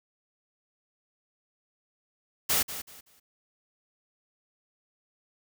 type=noise with echo; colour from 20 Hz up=white; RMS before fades=-25 dBFS; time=2.49-2.63 s; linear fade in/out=10 ms; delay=190 ms; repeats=3; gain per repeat=-12 dB; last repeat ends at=3.2 s; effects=none